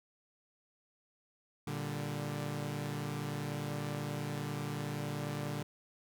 sawtooth chord, G minor, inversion first, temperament equal, 116.54 / 146.83 / 196 Hz, Bb2 / D3 / G3, 0 / 0 / 0 cents, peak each -38 / -34 / -40 dBFS, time 1.67-5.63 s, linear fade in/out 5 ms, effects none

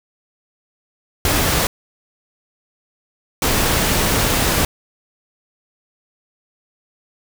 pink noise bursts at uneven times, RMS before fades -17 dBFS, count 2, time 1.25-1.67 / 3.42-4.65 s, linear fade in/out 2 ms, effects none

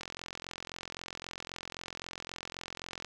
click train, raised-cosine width 0.2 ms, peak -22 dBFS, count 134, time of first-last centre 0.01-3.047 s, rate 43.8 Hz, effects none

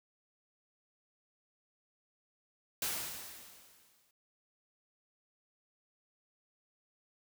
white noise with exponential decay, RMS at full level -34 dBFS, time 2.82-4.11 s, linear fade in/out 2 ms, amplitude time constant 280 ms, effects none

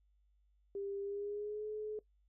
sine tone with pitch glide, 398.2 to 426.8 Hz, G4 to G#4, +27 to +47 cents, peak -38 dBFS, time 0.75-1.99 s, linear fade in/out 2 ms, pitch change +120 cents, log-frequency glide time 1.01-1.67 s, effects noise-tail reverb RT60 0.1 s tail -19 dB re dry + added 50 Hz sine -69 dBFS peak until 2.28 s

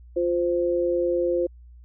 sine tone pair together, 350.5 / 520 Hz, F4 / C5, +6 / -11 cents, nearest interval perfect fifth, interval 683 cents, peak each -23 dBFS, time 0.16-1.47 s, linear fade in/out 10 ms, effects added 60 Hz sine -44 dBFS peak until 1.84 s

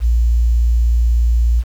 sine tone, 58.27 Hz, A#1, in tune, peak -10 dBFS, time 0-1.64 s, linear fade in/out 50 ms, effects 7-bit

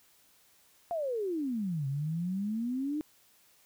sine exponential two-way sweep, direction down then up, 710 to 133.6 to 309.9 Hz, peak -30 dBFS, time 0.91-3.01 s, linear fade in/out 0 ms, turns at 1.87 s, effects white hiss -64 dBFS RMS until 3.65 s

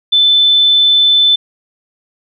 sine tone, 3520 Hz, A7, in tune, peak -6 dBFS, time 0.12-1.36 s, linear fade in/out 10 ms, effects none

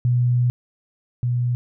sine tone pair in turn, 122.7 / 122.24 Hz, B2 / B2, -11 / -17 cents, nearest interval unison, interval 6 cents, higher first, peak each -15 / -18 dBFS, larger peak first, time 0.05-0.5 / 1.23-1.55 s, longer first, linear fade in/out 0 ms, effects none

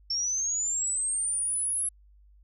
sine linear sweep, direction up, 5390 to 10950 Hz, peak -26 dBFS, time 0.1-1.89 s, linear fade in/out 5 ms, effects added 50 Hz sine -54 dBFS peak until 2.43 s

